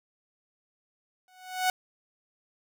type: tone with exponential growth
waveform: sawtooth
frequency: 740 Hz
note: F#5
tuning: in tune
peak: -17 dBFS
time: 1.28-1.7 s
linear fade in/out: 1 ms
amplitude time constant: 90 ms
effects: none